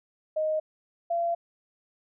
sine tone pair in turn, 622.3 / 682.6 Hz, D#5 / F5, 0 / -40 cents, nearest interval major second, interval 160 cents, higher second, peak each -24 dBFS, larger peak neither, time 0.36-0.6 / 1.1-1.35 s, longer second, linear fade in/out 10 ms, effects none

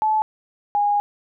sine tone pair in turn, 865 / 821.5 Hz, A5 / G#5, -30 / -19 cents, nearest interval minor second, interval 89 cents, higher first, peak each -16 dBFS, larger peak neither, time 0.02-0.22 / 0.75-1 s, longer second, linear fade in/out 0 ms, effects none

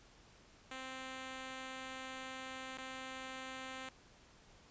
5% pulse tone with dropouts, 261.6 Hz, C4, in tune, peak -33 dBFS, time 0.71-3.89 s, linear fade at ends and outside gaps 2 ms, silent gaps 2.774-2.784 s, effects pink hiss -63 dBFS RMS until 4.7 s + resampled to 16000 Hz

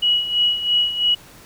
sine tone with tremolo, 2918 Hz, F#7, 25 cents flat, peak -13 dBFS, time 0.02-1.15 s, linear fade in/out 10 ms, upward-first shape sine, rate 3 Hz, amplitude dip 70%, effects pink hiss -45 dBFS RMS until 1.45 s

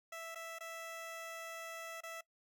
15% pulse tone with dropouts, 659.3 Hz, E5, in tune, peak -38 dBFS, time 0.12-2.21 s, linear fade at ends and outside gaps 5 ms, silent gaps 0.348-0.356 / 0.587-0.606 / 2.007-2.034 s, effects noise-tail reverb RT60 0.1 s tail -21 dB re dry

